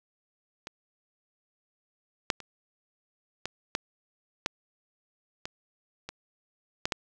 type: clicks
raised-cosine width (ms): 0.2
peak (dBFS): -21 / -6 / -26 / -15 / -10 / -9 / -18 / -20 / -10 / -10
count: 10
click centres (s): 0.671 / 2.302 / 2.403 / 3.456 / 3.751 / 4.461 / 5.455 / 6.09 / 6.855 / 6.922
effects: none